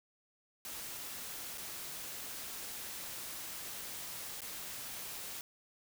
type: noise with dropouts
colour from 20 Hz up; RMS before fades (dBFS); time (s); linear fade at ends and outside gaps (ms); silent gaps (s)
white; -44; 0.65-5.41; 1; 1.576-1.58 / 4.406-4.418
effects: none